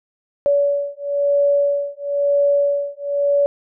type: beating tone pair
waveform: sine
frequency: 569 / 570 Hz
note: C#5 / C#5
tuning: +45 / +48 cents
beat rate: 1 Hz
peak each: -18 dBFS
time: 0.46-3.46 s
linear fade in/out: 0 ms
effects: none